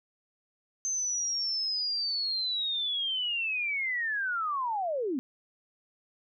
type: linear sweep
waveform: sine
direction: down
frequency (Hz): 6272 to 238.7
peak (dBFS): -28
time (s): 0.85-5.19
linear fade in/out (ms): 0
effects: none